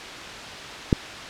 click, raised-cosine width 3 ms, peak -3 dBFS, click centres 0.928 s, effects white hiss -35 dBFS RMS until 1.29 s + low-pass 4000 Hz 12 dB/octave

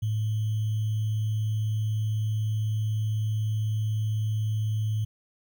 sine tone with sample-and-hold, 108 Hz, A2, 32 cents flat, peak -24 dBFS, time 0.02-5.05 s, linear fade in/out 10 ms, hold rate 3150 Hz, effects none

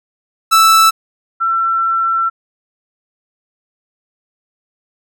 45% pulse / sine tone pair in turn, 1318.5 / 1346.2 Hz, E6 / E6, 0 / +36 cents, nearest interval unison, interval 36 cents, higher second, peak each -6 / -12 dBFS, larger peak first, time 0.51-0.91 / 1.4-2.3 s, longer second, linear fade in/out 20 ms, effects none

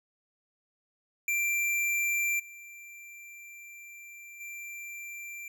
square tone with level steps, 2358 Hz, D7, 6 cents sharp, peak -27 / -46 / -40 dBFS, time 1.28-5.48 s, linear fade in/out 2 ms, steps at 2.39 / 4.4 s, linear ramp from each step 10 ms, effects none

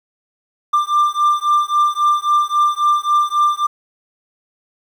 triangle beating tone pair, 1187 / 1190.7 Hz, D6 / D6, +18 / +23 cents, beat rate 3.7 Hz, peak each -14 dBFS, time 0.73-3.67 s, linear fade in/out 10 ms, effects 8-bit

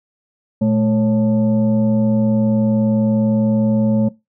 sine tone with frequency modulation, 216.3 Hz, A3, 29 cents flat, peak -12 dBFS, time 0.61-4.09 s, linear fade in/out 10 ms, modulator 333 Hz, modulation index 0.68, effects noise-tail reverb RT60 0.2 s tail -19 dB re dry

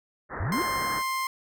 white low-pass noise, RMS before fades -35 dBFS, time 0.29-1.03 s, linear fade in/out 50 ms, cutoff 1900 Hz, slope 96 dB/octave
sine exponential sweep, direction up, 77.6 to 392 Hz, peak -26 dBFS, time 0.4-0.62 s, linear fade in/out 0 ms
30% pulse tone, 1050 Hz, C6, 6 cents sharp, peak -24 dBFS, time 0.52-1.27 s, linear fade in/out 2 ms
effects none

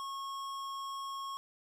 sine tone with tanh clipping, 1093 Hz, C#6, 25 cents flat, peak -40 dBFS, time 0-1.37 s, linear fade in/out 0 ms, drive 17 dB, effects none

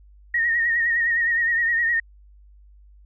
sine tone with vibrato, 1866 Hz, A#6, 1 cent sharp, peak -18 dBFS, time 0.34-2 s, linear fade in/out 5 ms, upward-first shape triangle, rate 9.7 Hz, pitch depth 62 cents each way, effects added 50 Hz sine -47 dBFS peak until 3.05 s

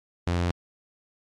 sawtooth tone, 87.31 Hz, F2, in tune, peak -19 dBFS, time 0.27-0.51 s, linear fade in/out 0 ms, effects low-pass 6000 Hz 12 dB/octave + MP3 96 kbps

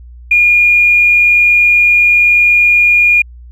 triangle tone with tanh clipping, 2427 Hz, D#7, 44 cents flat, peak -5 dBFS, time 0.31-3.22 s, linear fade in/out 5 ms, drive 3 dB, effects added 60 Hz sine -31 dBFS peak until 3.51 s

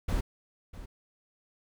brown noise with echo, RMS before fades -28 dBFS, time 0.08-0.21 s, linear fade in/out 10 ms, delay 650 ms, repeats 1, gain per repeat -15 dB, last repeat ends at 0.86 s, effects none

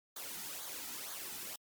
white noise with flanger, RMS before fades -44 dBFS, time 0.16-1.56 s, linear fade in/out 5 ms, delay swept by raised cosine 0.37 to 1.87 ms, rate 2.1 Hz, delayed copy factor -0.65, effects MP3 96 kbps

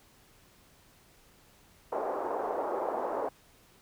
pink band-pass noise, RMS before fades -33 dBFS, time 1.92-3.29 s, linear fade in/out 5 ms, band 400 to 980 Hz, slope 24 dB/octave, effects pink hiss -61 dBFS RMS until 3.81 s

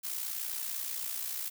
blue noise with amplitude modulation, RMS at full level -34 dBFS, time 0.03-1.5 s, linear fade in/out 20 ms, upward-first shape sine, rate 60.3 Hz, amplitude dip 60%, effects none

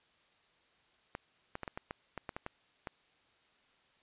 clicks, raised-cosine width 0.5 ms, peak -24 dBFS, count 11, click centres 1.151 / 1.554 / 1.633 / 1.678 / 1.775 / 1.909 / 2.177 / 2.292 / 2.365 / 2.464 / 2.872 s, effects white hiss -69 dBFS RMS until 4.02 s + resampled to 8000 Hz

